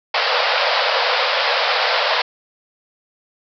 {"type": "band-pass noise", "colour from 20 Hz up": "pink", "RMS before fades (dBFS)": -18, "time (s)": [0.14, 2.22], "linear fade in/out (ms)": 5, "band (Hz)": [480, 5100], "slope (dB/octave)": 96, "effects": []}